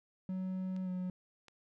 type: tone with pitch glide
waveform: triangle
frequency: 186.6 to 182.76 Hz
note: F#3 to F#3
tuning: +15 to -21 cents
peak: -33 dBFS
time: 0.29-1.1 s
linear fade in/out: 2 ms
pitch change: -36 cents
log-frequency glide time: 0.84-0.89 s
type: clicks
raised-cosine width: 0.2 ms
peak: -40 / -38 dBFS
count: 2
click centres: 0.764 / 1.483 s
effects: none